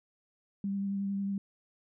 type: tone with vibrato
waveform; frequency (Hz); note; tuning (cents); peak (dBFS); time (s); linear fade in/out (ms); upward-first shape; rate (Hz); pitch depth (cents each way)
sine; 197.9; G3; +17; -30; 0.64-1.38; 2; sine; 11; 15
effects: none